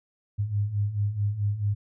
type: beating tone pair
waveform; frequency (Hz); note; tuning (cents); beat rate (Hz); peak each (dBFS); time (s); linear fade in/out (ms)
sine; 99.8 / 104.4; G2 / G#2; +32 / +10; 4.6; -30 / -25; 0.38-1.75; 20
effects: none